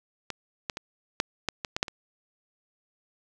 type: clicks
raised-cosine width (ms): 0.2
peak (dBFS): -15 / -12 / -17 / -6 / -9 / -14 / -11 / -6 / -20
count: 9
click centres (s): 0.303 / 0.698 / 0.771 / 1.201 / 1.487 / 1.648 / 1.765 / 1.829 / 1.882
effects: none